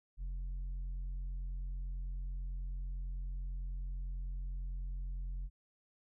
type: tone with tanh clipping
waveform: sine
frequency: 44.54 Hz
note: F1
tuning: 35 cents sharp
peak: -38 dBFS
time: 0.17-5.5 s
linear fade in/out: 50 ms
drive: 4 dB
effects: none